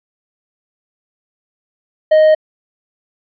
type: tone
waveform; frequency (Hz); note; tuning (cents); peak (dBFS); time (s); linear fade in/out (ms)
triangle; 622.3; D#5; 0; -4; 2.11-2.35; 10
effects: resampled to 11025 Hz